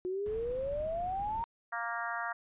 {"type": "exponential sweep", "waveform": "sine", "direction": "up", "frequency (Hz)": [358.8, 939], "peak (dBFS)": -32, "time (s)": [0.05, 1.44], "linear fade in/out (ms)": 0}
{"type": "noise", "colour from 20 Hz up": "brown", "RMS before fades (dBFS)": -46, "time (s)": [0.26, 1.43], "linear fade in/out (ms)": 0}
{"type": "harmonic tone", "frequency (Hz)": 233.2, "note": "A#3", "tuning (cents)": 1, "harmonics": [3, 4, 5, 6, 7, 8], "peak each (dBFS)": [-40, -41, -40, -40, -41, -43], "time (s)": [1.72, 2.33], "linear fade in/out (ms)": 10}
{"effects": ["resampled to 8000 Hz"]}